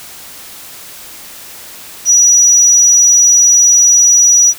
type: tone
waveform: sine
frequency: 5840 Hz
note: F#8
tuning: 24 cents flat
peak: -4 dBFS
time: 2.05-4.54 s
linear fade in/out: 50 ms
effects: white hiss -32 dBFS RMS until 4.58 s